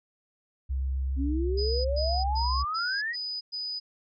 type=tone with vibrato; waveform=sine; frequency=66.4 Hz; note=C2; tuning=26 cents sharp; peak=-26 dBFS; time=0.69-2.65 s; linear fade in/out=20 ms; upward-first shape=sine; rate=7.7 Hz; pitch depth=9 cents each way
type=exponential sweep; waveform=sine; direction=up; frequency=260.8 to 1970 Hz; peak=-28 dBFS; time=1.16-3.16 s; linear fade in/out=50 ms
type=tone bursts; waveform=sine; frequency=4978 Hz; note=D#8; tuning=in tune; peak=-31 dBFS; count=6; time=1.57-3.8 s; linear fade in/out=20 ms; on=280 ms; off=110 ms
effects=none